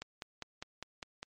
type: click train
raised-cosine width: 0.2 ms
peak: -23 dBFS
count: 7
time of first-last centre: 0.02-1.23 s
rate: 4.96 Hz
effects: MP3 48 kbps